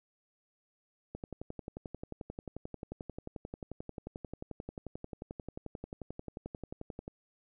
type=click train; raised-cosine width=2 ms; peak=-27 dBFS; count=68; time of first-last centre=1.15-7.079 s; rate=11.3 Hz; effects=none